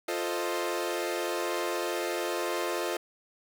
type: chord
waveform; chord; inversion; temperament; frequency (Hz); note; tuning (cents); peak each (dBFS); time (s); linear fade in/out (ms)
sawtooth; F dominant seventh; none; equal; 349.2 / 440 / 523.3 / 622.3; F4 / A4 / C5 / Eb5; 0 / 0 / 0 / 0; -29 / -32 / -32 / -32; 0.08-2.97; 5
effects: none